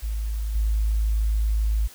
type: tone with level steps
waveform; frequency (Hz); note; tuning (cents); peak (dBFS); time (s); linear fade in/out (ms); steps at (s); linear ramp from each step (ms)
sine; 53.6; A1; -45; -24 / -19; 0.02-1.88; 20; 0.55; 5
effects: white hiss -47 dBFS RMS until 1.94 s